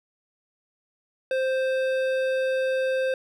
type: tone with hard clipping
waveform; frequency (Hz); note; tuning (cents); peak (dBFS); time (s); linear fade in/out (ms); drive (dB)
triangle; 523.3; C5; 0; -24; 1.31-3.14; 2; 16
effects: none